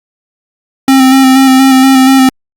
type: tone with vibrato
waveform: square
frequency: 264.4 Hz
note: C4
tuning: 18 cents sharp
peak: -3 dBFS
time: 0.88-2.29 s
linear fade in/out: 2 ms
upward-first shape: square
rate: 4.2 Hz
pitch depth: 20 cents each way
effects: Opus 48 kbps